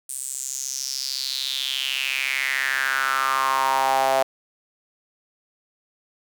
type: tone with high-pass filter sweep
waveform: sawtooth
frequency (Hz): 133.7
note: C3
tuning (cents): +38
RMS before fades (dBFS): -24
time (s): 0.09-4.23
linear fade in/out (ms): 5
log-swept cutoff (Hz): 9000 to 670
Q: 5.5
effects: none